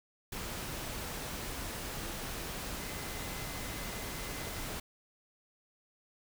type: tone in noise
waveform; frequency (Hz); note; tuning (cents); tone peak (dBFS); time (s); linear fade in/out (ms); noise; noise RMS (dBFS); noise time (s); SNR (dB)
sine; 2047; C7; -38; -51; 2.8-4.64; 5; pink; -40; 0.32-4.8; -14
effects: none